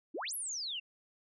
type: exponential two-way sweep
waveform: sine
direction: up then down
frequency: 256.6 to 11840 to 2660 Hz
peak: -36 dBFS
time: 0.14-0.8 s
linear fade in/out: 10 ms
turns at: 0.34 s
effects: none